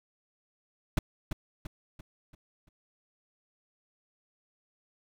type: noise with echo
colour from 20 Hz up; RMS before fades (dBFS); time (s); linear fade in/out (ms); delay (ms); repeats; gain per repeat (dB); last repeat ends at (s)
brown; -23; 0.97-0.99; 5; 340; 5; -7; 2.69
effects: none